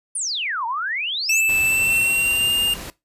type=exponential two-way sweep; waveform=sine; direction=down then up; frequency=10000 to 880 to 7560 Hz; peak=-22 dBFS; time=0.15-1.41 s; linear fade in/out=5 ms; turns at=0.66 s
type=tone with pitch glide; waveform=square; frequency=2636 to 2809 Hz; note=E7 to F7; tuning=-1 to +9 cents; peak=-17 dBFS; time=1.29-2.74 s; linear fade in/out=5 ms; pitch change=+110 cents; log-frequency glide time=1.62-2.5 s
type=noise; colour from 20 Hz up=pink; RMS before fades=-34 dBFS; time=1.49-2.9 s; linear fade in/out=0 ms
effects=noise-tail reverb RT60 0.2 s tail -19 dB re dry + resampled to 32000 Hz